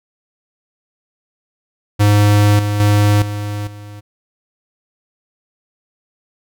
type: tone with level steps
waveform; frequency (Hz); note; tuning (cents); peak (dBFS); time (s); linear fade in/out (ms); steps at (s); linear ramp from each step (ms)
square; 103.5; G#2; -5; -9 / -16 / -10 / -21 / -32; 1.99-4.01; 20; 2.59 / 2.8 / 3.22 / 3.67; 2
effects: none